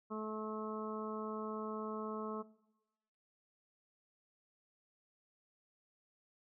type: harmonic tone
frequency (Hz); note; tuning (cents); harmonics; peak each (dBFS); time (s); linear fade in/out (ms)
216.3; A3; -29; 1 / 2 / 3 / 4 / 5 / 6; -42 / -44 / -51 / -54 / -46 / -49; 0.1-2.43; 20
effects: noise-tail reverb RT60 1.0 s tail -19 dB re dry